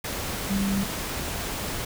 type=tone in noise; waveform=sine; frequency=197.3 Hz; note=G3; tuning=11 cents sharp; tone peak=-23 dBFS; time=0.5-0.84 s; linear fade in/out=5 ms; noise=pink; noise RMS=-31 dBFS; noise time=0.04-1.85 s; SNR=+5 dB; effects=none